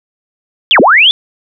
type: linear two-way sweep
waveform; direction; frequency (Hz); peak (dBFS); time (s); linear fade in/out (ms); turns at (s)
sine; down then up; 3548 to 189.7 to 3548; -3; 0.71-1.11; 0; 0.8
effects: none